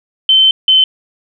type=tone pair in turn; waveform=sine; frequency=3084 / 3066 Hz; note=G7 / G7; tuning=-29 / -39 cents; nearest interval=unison; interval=10 cents; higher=first; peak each=-5 dBFS; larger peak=neither; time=0.29-0.51 / 0.68-0.84 s; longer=first; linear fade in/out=2 ms; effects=none